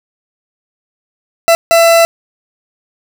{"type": "tone bursts at uneven times", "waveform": "40% pulse", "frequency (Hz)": 669, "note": "E5", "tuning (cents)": 25, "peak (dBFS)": -4, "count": 2, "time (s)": [[1.48, 1.55], [1.71, 2.05]], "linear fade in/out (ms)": 0, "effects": []}